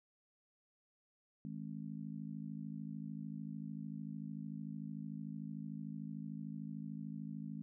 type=harmonic tone; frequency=53.4 Hz; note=G#1; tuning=49 cents sharp; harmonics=3 / 4 / 5; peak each=-46 / -45 / -50 dBFS; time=1.45-7.62 s; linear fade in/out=0 ms; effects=none